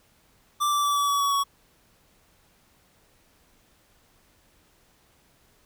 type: tone with pitch steps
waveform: square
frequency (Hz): 1174.7 / 1165.2 / 1155.9 / 1146.5 / 1137.3 / 1128.2 / 1119.1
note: D6 / D6 / D6 / D6 / C#6 / C#6 / C#6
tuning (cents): 0 / -14 / -28 / -42 / +44 / +30 / +16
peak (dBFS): -22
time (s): 0.6-1.44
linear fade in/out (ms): 20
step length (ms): 120
effects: pink hiss -62 dBFS RMS until 5.65 s